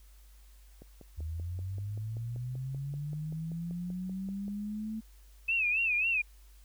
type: click train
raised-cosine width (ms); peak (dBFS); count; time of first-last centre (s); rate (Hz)
2; -36; 20; 0.82-4.481; 5.19
type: linear sweep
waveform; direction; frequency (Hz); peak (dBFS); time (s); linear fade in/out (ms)
sine; up; 75.3 to 221.8; -34; 1.17-5.01; 20
type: tone with vibrato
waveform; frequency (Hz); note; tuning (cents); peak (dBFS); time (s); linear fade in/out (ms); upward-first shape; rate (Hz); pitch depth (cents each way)
sine; 2574; E7; -42; -26; 5.48-6.22; 10; sine; 3.7; 120
effects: added 50 Hz sine -53 dBFS peak until 6.64 s + white hiss -65 dBFS RMS until 6.64 s